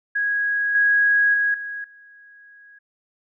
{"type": "tone with level steps", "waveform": "sine", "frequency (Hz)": 1654, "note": "G#6", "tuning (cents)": -8, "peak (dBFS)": [-19, -14, -17, -28, -45], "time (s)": [0.15, 2.79], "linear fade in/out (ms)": 10, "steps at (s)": [0.75, 1.34, 1.54, 1.84], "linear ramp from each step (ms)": 2, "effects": []}